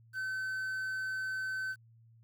triangle tone with quantisation, 1528 Hz, G6, 45 cents flat, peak -32 dBFS, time 0.13-1.76 s, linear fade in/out 50 ms, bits 10, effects added 114 Hz sine -58 dBFS peak until 2.23 s

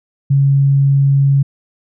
sine tone, 138.59 Hz, C#3, in tune, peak -8 dBFS, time 0.3-1.43 s, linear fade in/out 10 ms, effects none

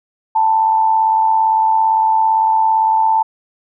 sine tone with amplitude modulation, 884 Hz, A5, 8 cents sharp, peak -8 dBFS, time 0.35-3.23 s, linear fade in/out 10 ms, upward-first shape sine, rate 97.7 Hz, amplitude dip 50%, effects none

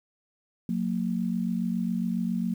sine tone pair together, 181.9 / 229.2 Hz, F#3 / A#3, -29 / -29 cents, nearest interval major third, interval 400 cents, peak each -28 dBFS, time 0.69-2.54 s, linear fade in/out 2 ms, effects 9-bit

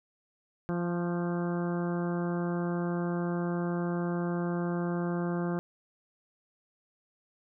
harmonic tone with a mistuned harmonic, 173.7 Hz, F3, 9 cents flat, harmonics 1 / 2 / 3 / 4 / 5 / 6 / 7 / 8 / 9, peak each -30 / -34 / -40 / -42 / -46 / -46 / -46 / -48 / -47 dBFS, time 0.69-5.59 s, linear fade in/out 0 ms, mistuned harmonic 6, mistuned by +32 cents, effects none

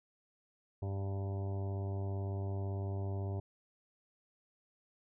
harmonic tone with a mistuned harmonic, 98 Hz, G2, in tune, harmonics 1 / 2 / 3 / 4 / 5 / 6 / 7 / 8 / 9 / 10, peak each -35 / -49 / -50 / -46 / -60 / -51 / -52 / -58 / -57 / -62 dBFS, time 0.82-3.4 s, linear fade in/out 5 ms, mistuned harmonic 8, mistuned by -28 cents, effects none

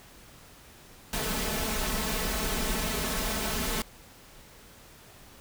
pink noise with comb filter, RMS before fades -30 dBFS, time 1.13-3.82 s, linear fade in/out 2 ms, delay 4.6 ms, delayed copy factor +0.9, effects pink hiss -52 dBFS RMS until 5.4 s

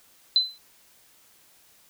sine tone with exponential decay, 4039 Hz, B7, 38 cents sharp, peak -13 dBFS, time 0.36-0.58 s, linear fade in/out 1 ms, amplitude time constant 47 ms, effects white hiss -58 dBFS RMS until 1.89 s

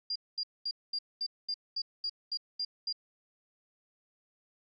sine tone bursts, 4800 Hz, D8, 37 cents sharp, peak -31 dBFS, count 11, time 0.1-2.927 s, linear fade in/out 5 ms, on 57 ms, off 220 ms, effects none

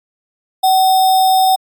sine tone with sample-and-hold, 757 Hz, F#5, 39 cents sharp, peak -8 dBFS, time 0.63-1.56 s, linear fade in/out 10 ms, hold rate 4410 Hz, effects AAC 64 kbps

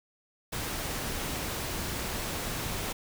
pink noise, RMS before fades -34 dBFS, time 0.52-2.93 s, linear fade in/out 10 ms, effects none

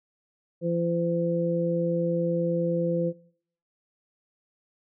harmonic tone, 170.3 Hz, F3, 43 cents flat, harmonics 1 / 2 / 3, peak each -27 / -31 / -27 dBFS, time 0.61-3.13 s, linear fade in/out 50 ms, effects noise-tail reverb RT60 0.6 s tail -20 dB re dry

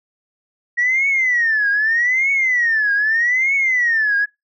sine tone with vibrato, 1900 Hz, A#6, 33 cents sharp, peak -13 dBFS, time 0.77-4.26 s, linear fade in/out 20 ms, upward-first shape triangle, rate 0.81 Hz, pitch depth 280 cents each way, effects noise-tail reverb RT60 0.2 s tail -26 dB re dry + tanh soft clip ceiling -9 dBFS

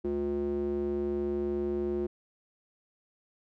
square tone with band-pass filter, 71.4 Hz, D2, 48 cents flat, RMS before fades -31 dBFS, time 0.04-2.07 s, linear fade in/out 10 ms, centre 330 Hz, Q 5.4, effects none

